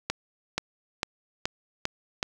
accelerating click train, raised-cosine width 0.2 ms, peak -9 dBFS, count 6, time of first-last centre 0.1-2.229 s, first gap 480 ms, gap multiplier 0.94, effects 7-bit

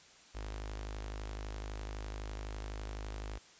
sawtooth tone with notch filter, 51.91 Hz, G#1, in tune, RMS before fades -42 dBFS, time 0.34-3.39 s, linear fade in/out 20 ms, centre 160 Hz, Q 0.68, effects white hiss -59 dBFS RMS until 3.59 s + resampled to 16000 Hz

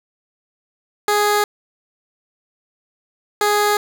15% pulse tone pair in turn, 415.4 / 415.4 Hz, G#4 / G#4, 0 / 0 cents, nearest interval unison, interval 0 cents, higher neither, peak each -8 dBFS, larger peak neither, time 1.08-1.44 / 3.41-3.77 s, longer neither, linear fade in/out 2 ms, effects none

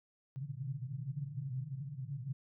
white band-pass noise, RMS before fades -41 dBFS, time 0.36-2.33 s, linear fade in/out 0 ms, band 120 to 150 Hz, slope 96 dB/octave, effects none

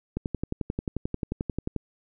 click train, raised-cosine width 3 ms, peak -15 dBFS, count 19, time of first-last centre 0.17-1.763 s, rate 11.3 Hz, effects none

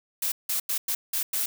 blue noise bursts at uneven times, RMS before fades -27 dBFS, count 6, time 0.22-0.32 / 0.49-0.6 / 0.69-0.78 / 0.88-0.95 / 1.13-1.23 / 1.33-1.46 s, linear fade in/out 5 ms, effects none

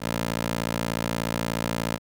15% pulse tone with high-pass filter, 56.7 Hz, A#1, 47 cents flat, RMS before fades -28 dBFS, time 0-1.99 s, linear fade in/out 50 ms, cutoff 170 Hz, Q 0.51, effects none

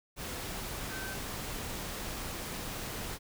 sine tone in noise, 1543 Hz, G6, 28 cents flat, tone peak -41 dBFS, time 0.89-1.18 s, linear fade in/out 50 ms, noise pink, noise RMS -39 dBFS, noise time 0.16-3.19 s, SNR -5 dB, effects none

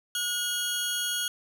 20% pulse tone pair together, 1447 / 3290 Hz, F#6 / G#7, -39 / -17 cents, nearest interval octave + major second, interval 1422 cents, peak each -27 / -24 dBFS, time 0.15-1.28 s, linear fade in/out 2 ms, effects 10-bit

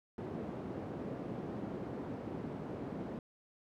white band-pass noise, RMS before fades -42 dBFS, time 0.18-3.19 s, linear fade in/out 2 ms, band 120 to 360 Hz, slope 12 dB/octave, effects none

